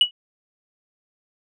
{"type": "tone with exponential decay", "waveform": "sine", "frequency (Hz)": 2933, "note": "F#7", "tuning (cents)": -16, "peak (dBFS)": -6, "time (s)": [0.01, 0.11], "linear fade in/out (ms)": 2, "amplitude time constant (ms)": 20, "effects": ["tanh soft clip ceiling -8 dBFS"]}